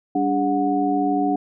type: tone cluster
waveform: sine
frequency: 196.7 / 289.8 / 407.3 / 731 Hz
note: G3 / D4 / G#4 / F#5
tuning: +6 / -23 / -34 / -21 cents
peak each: -29 / -20 / -28 / -22 dBFS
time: 0.15-1.36 s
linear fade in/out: 5 ms
effects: none